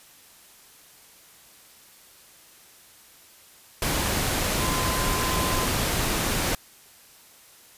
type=tone in noise; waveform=sine; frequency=1029 Hz; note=C6; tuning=29 cents flat; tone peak=-30 dBFS; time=4.6-5.65 s; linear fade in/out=2 ms; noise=pink; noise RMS=-25 dBFS; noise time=3.82-6.55 s; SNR=-8 dB; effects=white hiss -52 dBFS RMS until 7.77 s + resampled to 32000 Hz